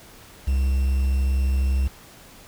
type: tone with quantisation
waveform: triangle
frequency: 66.3 Hz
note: C2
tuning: 23 cents sharp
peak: -16 dBFS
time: 0.47-1.88 s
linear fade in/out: 10 ms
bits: 7
effects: pink hiss -47 dBFS RMS until 2.47 s